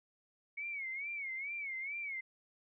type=tone with vibrato; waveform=sine; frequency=2217 Hz; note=C#7; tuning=in tune; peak=-38 dBFS; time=0.57-2.21 s; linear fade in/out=10 ms; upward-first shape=sine; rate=2.3 Hz; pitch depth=120 cents each way; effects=none